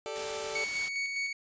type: chord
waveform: sawtooth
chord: G suspended second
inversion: none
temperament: just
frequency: 392 / 441 / 588 Hz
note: G4 / A4 / D5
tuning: 0 / +4 / +2 cents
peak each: -39 / -34 / -35 dBFS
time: 0.06-0.64 s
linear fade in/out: 0 ms
type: noise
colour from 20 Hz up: white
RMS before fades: -40 dBFS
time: 0.15-0.89 s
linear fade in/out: 10 ms
type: tone with tremolo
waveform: 40% pulse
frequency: 2230 Hz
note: C#7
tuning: 10 cents sharp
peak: -29 dBFS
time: 0.55-1.33 s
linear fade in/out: 5 ms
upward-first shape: square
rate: 4.9 Hz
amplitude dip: 35%
effects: resampled to 16000 Hz

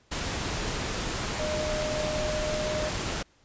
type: tone in noise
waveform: sine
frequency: 612 Hz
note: D#5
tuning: 29 cents flat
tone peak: -29 dBFS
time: 1.39-2.9 s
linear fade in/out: 10 ms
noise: pink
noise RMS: -31 dBFS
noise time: 0.11-3.23 s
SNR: -1 dB
effects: pink hiss -63 dBFS RMS until 3.44 s + resampled to 16000 Hz

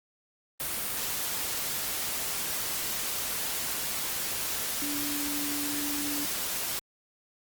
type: tone in noise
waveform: sine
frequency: 290.6 Hz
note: D4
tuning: 18 cents flat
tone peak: -34 dBFS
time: 4.82-6.25 s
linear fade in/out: 0 ms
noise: white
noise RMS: -32 dBFS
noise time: 0.6-6.79 s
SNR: -5 dB
effects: Opus 32 kbps

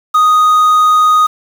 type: tone with quantisation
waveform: triangle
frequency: 1244.5 Hz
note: D#6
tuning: in tune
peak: -4 dBFS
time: 0.14-1.27 s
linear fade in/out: 10 ms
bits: 5
effects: none

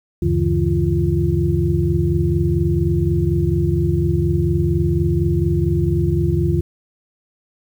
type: tone cluster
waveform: sine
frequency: 76.1 / 95.7 / 140.9 / 165.1 / 345.4 Hz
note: D#2 / G2 / C#3 / E3 / F4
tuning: -38 / -41 / +29 / +3 / -19 cents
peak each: -21 dBFS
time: 0.22-6.61 s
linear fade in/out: 5 ms
effects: 8-bit

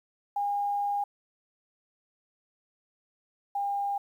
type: tone pair in turn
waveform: sine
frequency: 812 / 804.1 Hz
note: G#5 / G5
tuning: -39 / +44 cents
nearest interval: unison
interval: 17 cents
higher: first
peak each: -26 / -27 dBFS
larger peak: first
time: 0.36-1.04 / 3.55-3.98 s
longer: first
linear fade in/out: 5 ms
effects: 10-bit

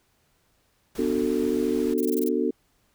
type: noise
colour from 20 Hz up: pink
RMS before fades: -42 dBFS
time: 0.95-1.94 s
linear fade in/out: 5 ms
type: chord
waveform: sine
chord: B minor seventh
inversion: none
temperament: just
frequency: 246.9 / 296.3 / 370.4 / 444.5 Hz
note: B3 / D4 / F#4 / A4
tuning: 0 / +15 / +2 / +18 cents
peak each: -27 dBFS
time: 0.98-2.51 s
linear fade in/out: 10 ms
type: noise bursts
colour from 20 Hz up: violet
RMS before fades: -35 dBFS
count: 7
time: 1.98-2.286 s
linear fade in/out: 0 ms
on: 24 ms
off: 23 ms
effects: pink hiss -67 dBFS RMS until 2.94 s

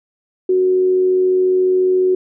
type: tone with amplitude modulation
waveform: sine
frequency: 370 Hz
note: F#4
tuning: in tune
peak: -10 dBFS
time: 0.49-2.15 s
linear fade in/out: 5 ms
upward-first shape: sine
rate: 94.3 Hz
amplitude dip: 25%
effects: none

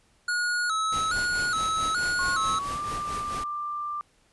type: tone with vibrato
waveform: square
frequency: 1367 Hz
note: F6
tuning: 37 cents flat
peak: -25 dBFS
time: 0.28-2.59 s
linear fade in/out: 5 ms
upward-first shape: square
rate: 1.2 Hz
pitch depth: 96 cents each way
type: noise with tremolo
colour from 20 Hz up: pink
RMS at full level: -36 dBFS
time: 0.92-3.44 s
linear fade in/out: 5 ms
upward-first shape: sine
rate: 4.6 Hz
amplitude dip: 55%
type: tone with pitch glide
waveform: sine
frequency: 1087 to 1185.4 Hz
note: C#6 to D6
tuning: -34 to +16 cents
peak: -29 dBFS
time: 2.19-4.01 s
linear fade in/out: 0 ms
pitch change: +150 cents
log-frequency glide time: 2.5-2.8 s
effects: pink hiss -64 dBFS RMS until 4.32 s + resampled to 24000 Hz

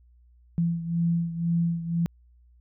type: beating tone pair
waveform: sine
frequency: 168.4 / 170.4 Hz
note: E3 / F3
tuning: +37 / -42 cents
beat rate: 2 Hz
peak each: -24 / -29 dBFS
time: 0.58-2.06 s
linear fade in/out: 0 ms
effects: added 60 Hz sine -54 dBFS peak until 2.6 s

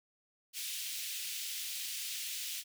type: high-pass noise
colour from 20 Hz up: pink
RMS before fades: -40 dBFS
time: 0.53-2.64 s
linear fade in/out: 50 ms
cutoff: 2600 Hz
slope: 24 dB/octave
effects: none

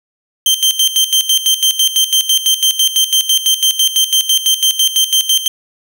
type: tone with tremolo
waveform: sawtooth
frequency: 3136 Hz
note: G7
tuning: in tune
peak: -5 dBFS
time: 0.46-5.48 s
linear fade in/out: 2 ms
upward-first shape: square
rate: 6 Hz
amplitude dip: 75%
effects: none

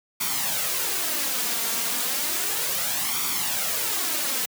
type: noise with flanger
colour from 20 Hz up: white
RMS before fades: -26 dBFS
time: 0.2-4.46 s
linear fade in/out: 10 ms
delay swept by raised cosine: 0.87 to 4.37 ms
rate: 0.33 Hz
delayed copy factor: +0.6
effects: high-pass 150 Hz 12 dB/octave

